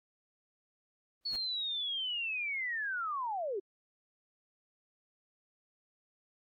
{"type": "noise with exponential growth", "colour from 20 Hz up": "pink", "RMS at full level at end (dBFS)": -46, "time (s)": [1.21, 1.36], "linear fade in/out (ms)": 1, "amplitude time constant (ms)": 31}
{"type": "linear sweep", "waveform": "sine", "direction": "down", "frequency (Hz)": [4435, 360.6], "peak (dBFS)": -33, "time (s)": [1.25, 3.6], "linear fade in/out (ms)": 10}
{"effects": ["AAC 64 kbps"]}